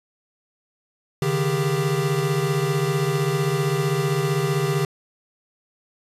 square tone cluster, 140 / 155.5 / 395.2 Hz, C#3 / D#3 / G4, +18 / -1 / +14 cents, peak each -25 dBFS, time 1.22-4.85 s, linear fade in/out 2 ms, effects resampled to 32000 Hz

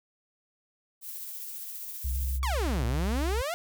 violet noise with tremolo, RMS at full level -38 dBFS, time 1.01-2.4 s, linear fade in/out 50 ms, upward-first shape triangle, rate 15 Hz, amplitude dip 30%
sine tone, 65.41 Hz, C2, in tune, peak -27 dBFS, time 2.04-3.42 s, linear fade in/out 10 ms
sawtooth exponential two-way sweep, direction down then up, 1174.7 to 110 to 723 Hz, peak -26 dBFS, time 2.43-3.54 s, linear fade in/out 0 ms, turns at 2.85 s
effects none

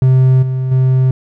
triangle tone with level steps, 130 Hz, C3, 11 cents flat, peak -4 / -12 / -6 dBFS, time 0.02-1.11 s, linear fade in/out 2 ms, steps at 0.42 / 0.71 s, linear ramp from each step 10 ms, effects none

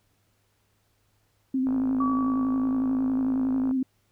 sine tone with vibrato, 261.6 Hz, C4, in tune, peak -22 dBFS, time 1.54-3.83 s, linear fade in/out 5 ms, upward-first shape square, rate 11 Hz, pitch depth 26 cents each way
click train, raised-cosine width 1 ms, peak -25 dBFS, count 111, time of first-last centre 1.67-3.711 s, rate 53.9 Hz
sine tone with exponential decay, 1141 Hz, C#6, 50 cents sharp, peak -25 dBFS, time 2-3.52 s, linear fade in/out 5 ms, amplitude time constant 330 ms
effects added 103 Hz sine -70 dBFS peak until 4.11 s + pink hiss -70 dBFS RMS until 4.11 s

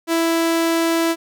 sawtooth tone, 331 Hz, E4, 7 cents sharp, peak -12 dBFS, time 0.07-1.16 s, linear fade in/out 50 ms, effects none

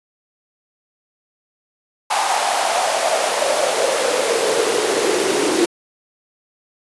pink noise with high-pass filter sweep, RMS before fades -18 dBFS, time 2.1-5.66 s, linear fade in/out 10 ms, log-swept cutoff 830 to 340 Hz, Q 5, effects resampled to 24000 Hz

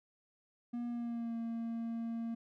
triangle tone with pitch glide, 239.1 to 230 Hz, A#3 to A#3, +44 to -23 cents, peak -34 dBFS, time 0.73-2.35 s, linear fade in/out 10 ms, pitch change -67 cents, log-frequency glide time 0.88-1.36 s, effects none

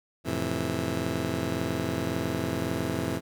15% pulse chord, F major seventh, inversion none, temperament just, 87.31 / 109.13 / 130.96 / 163.7 Hz, F2 / A2 / C3 / E3, 0 / -14 / +2 / -12 cents, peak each -28 dBFS, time 0.24-3.21 s, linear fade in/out 50 ms, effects none

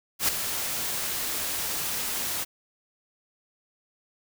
white noise with ADSR envelope, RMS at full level -21 dBFS, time 0.19-2.45 s, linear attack 94 ms, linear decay 6 ms, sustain -9 dB, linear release 26 ms, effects none

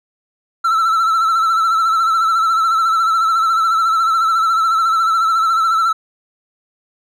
triangle tone with vibrato, 1328 Hz, E6, 12 cents sharp, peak -10 dBFS, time 0.64-5.93 s, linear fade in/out 10 ms, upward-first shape triangle, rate 14 Hz, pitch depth 62 cents each way, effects none

